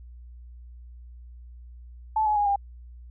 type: tone with pitch steps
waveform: sine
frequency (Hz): 870 / 846.7 / 824 / 802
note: A5 / G#5 / G#5 / G5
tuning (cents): -20 / +33 / -14 / +39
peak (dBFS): -20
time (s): 2.16-2.56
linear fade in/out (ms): 5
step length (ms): 100
effects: added 60 Hz sine -42 dBFS peak until 3.1 s